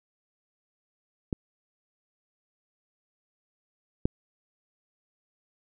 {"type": "clicks", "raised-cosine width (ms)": 3, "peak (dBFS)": [-15, -10], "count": 2, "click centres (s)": [1.328, 4.055], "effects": []}